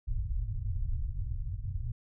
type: low-pass noise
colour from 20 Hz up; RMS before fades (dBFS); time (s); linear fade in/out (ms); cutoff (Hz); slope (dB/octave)
pink; -33; 0.07-1.92; 10; 120; 48
effects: none